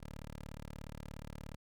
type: tone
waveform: 10% pulse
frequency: 36.92 Hz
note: D1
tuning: 10 cents sharp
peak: -37 dBFS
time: 0-1.56 s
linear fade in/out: 10 ms
effects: none